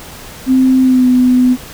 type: tone with pitch glide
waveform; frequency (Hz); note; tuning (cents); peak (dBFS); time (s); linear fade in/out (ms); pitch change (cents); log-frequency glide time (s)
sine; 260 to 251.4; C4 to B3; -11 to +31; -6; 0.46-1.57; 50; -58; 0.82-1.07
effects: pink hiss -32 dBFS RMS until 1.73 s